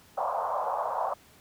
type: band-pass noise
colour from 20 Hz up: white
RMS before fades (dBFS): -30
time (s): 0.17-1.14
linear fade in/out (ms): 10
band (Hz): 560 to 1100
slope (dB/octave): 48
effects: pink hiss -57 dBFS RMS until 1.4 s + high-pass 60 Hz 12 dB/octave